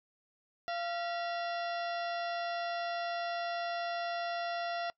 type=harmonic tone with a mistuned harmonic; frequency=688 Hz; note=F5; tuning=26 cents flat; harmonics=1 / 2 / 3 / 4 / 5 / 6 / 7 / 8; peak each=-35 / -41 / -45 / -47 / -49 / -51 / -52 / -53 dBFS; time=0.68-4.9 s; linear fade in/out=0 ms; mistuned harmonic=3; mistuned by=-110 cents; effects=noise-tail reverb RT60 0.1 s tail -23 dB re dry